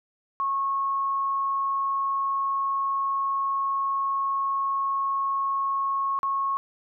sine tone with dropouts, 1095 Hz, C#6, 22 cents flat, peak -23 dBFS, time 0.4-6.57 s, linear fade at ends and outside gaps 0 ms, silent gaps 6.19-6.231 s, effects none

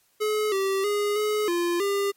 square tone with pitch steps, 426.4 / 387.9 / 412.4 / 423.2 / 346.4 / 400.1 Hz, G#4 / G4 / G#4 / G#4 / F4 / G4, +46 / -18 / -12 / +33 / -14 / +35 cents, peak -23 dBFS, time 0.2-2.12 s, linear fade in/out 20 ms, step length 320 ms, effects white hiss -65 dBFS RMS until 2.16 s + MP3 64 kbps

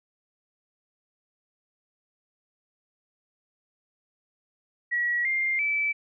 sine tone with pitch steps, 1922 / 2108 / 2312 Hz, B6 / C7 / D7, -48 / +12 / -28 cents, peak -23 dBFS, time 4.91-5.93 s, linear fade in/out 20 ms, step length 340 ms, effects none

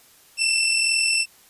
20% pulse tone pair together, 2644 / 2686 Hz, E7 / E7, +5 / +32 cents, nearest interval unison, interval 27 cents, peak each -20 / -15 dBFS, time 0.37-1.26 s, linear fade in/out 50 ms, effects white hiss -53 dBFS RMS until 1.49 s + resampled to 32000 Hz

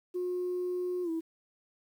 sine tone with pitch glide, 360 to 326.3 Hz, F#4 to E4, -47 to -18 cents, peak -29 dBFS, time 0.14-1.21 s, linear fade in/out 20 ms, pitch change -171 cents, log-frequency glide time 1.03-1.1 s, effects tanh soft clip ceiling -27 dBFS + 10-bit

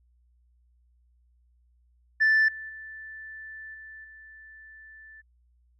sine tone with level steps, 1760 Hz, A6, in tune, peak -16 / -36 / -39 / -42 / -46 dBFS, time 2.2-5.22 s, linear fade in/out 20 ms, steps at 2.48 / 2.69 / 3.74 / 4.04 s, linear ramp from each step 5 ms, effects tanh soft clip ceiling -16 dBFS + added 60 Hz sine -61 dBFS peak until 5.79 s

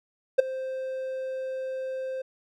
triangle tone with ADSR envelope, 523.3 Hz, C5, in tune, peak -9 dBFS, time 0.38-2.22 s, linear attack 14 ms, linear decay 10 ms, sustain -19 dB, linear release 8 ms, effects none

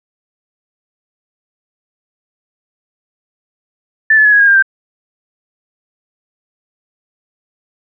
sine tone with pitch steps, 1760 / 1726.8 / 1694.2 / 1662.2 / 1630.8 / 1600 / 1569.8 Hz, A6 / A6 / G#6 / G#6 / G#6 / G6 / G6, 0 / -33 / +34 / +1 / -32 / +35 / +2 cents, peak -5 dBFS, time 4.1-4.625 s, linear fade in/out 5 ms, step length 75 ms, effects none

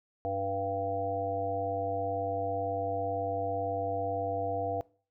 harmonic tone, 98 Hz, G2, in tune, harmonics 1 / 3 / 5 / 7 / 8, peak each -39 / -41 / -35 / -33 / -39 dBFS, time 0.25-4.81 s, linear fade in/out 0 ms, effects noise-tail reverb RT60 0.4 s tail -21 dB re dry

